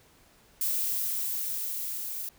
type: noise with level ramp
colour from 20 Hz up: violet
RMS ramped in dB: -28 to -36 dBFS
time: 0.61-2.29 s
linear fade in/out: 2 ms
effects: pink hiss -60 dBFS RMS until 2.38 s